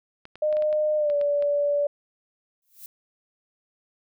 clicks, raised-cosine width 0.3 ms, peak -26 dBFS, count 9, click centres 0.254 / 0.356 / 0.527 / 0.569 / 0.623 / 0.728 / 1.1 / 1.213 / 1.424 s
sine tone with pitch glide, 609 to 578.1 Hz, D#5 to D5, -37 to -27 cents, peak -20 dBFS, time 0.42-1.87 s, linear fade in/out 5 ms, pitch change -90 cents, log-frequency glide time 0.97-1.15 s
violet noise with exponential growth, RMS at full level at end -38 dBFS, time 2.62-2.86 s, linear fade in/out 1 ms, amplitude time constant 51 ms
effects none

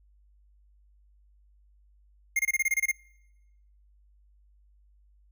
square tone bursts, 2126 Hz, C7, 27 cents sharp, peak -23 dBFS, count 10, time 2.36-2.915 s, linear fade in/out 5 ms, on 33 ms, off 25 ms, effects noise-tail reverb RT60 1.0 s tail -26 dB re dry + added 50 Hz sine -58 dBFS peak until 5.31 s

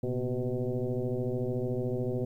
sine tone with frequency modulation, 130.81 Hz, C3, in tune, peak -28 dBFS, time 0.03-2.25 s, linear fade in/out 5 ms, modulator 124 Hz, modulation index 3.3, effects 11-bit

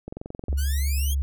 click train, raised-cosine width 2 ms, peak -21 dBFS, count 11, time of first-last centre 0.08-0.528 s, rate 22.3 Hz
sine tone with vibrato, 69.3 Hz, C#2, in tune, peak -21 dBFS, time 0.49-1.22 s, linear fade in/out 0 ms, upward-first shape triangle, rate 8.5 Hz, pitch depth 13 cents each way
5% pulse exponential sweep, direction up, 1423 to 3353 Hz, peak -23 dBFS, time 0.57-1.15 s, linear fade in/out 20 ms
effects none

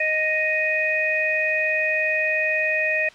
harmonic tone, 622.3 Hz, D#5, in tune, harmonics 1 / 3 / 4, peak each -26 / -23 / -22 dBFS, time 0-3.09 s, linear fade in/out 5 ms, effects white hiss -47 dBFS RMS until 3.14 s + low-pass 4000 Hz 12 dB/octave

